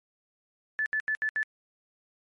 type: tone bursts at uneven times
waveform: sine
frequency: 1740 Hz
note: A6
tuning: 20 cents flat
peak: -25 dBFS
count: 5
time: 0.79-0.86 / 0.93-1 / 1.08-1.15 / 1.22-1.29 / 1.36-1.43 s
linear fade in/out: 0 ms
effects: MP3 48 kbps